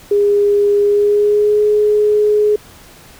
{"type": "tone with pitch glide", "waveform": "sine", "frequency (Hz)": [408.3, 420.3], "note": ["G#4", "G#4"], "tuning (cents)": [-29, 21], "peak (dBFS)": -9, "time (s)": [0.11, 2.56], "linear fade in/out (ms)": 5, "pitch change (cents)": 50, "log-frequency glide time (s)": [0.81, 1.61], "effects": ["pink hiss -41 dBFS RMS until 3.19 s"]}